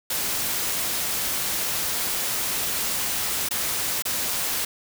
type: noise with dropouts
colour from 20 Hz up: white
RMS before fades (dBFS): -26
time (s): 0.1-4.65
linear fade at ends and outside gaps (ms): 5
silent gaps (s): 3.488-3.508 / 4.023-4.052
effects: none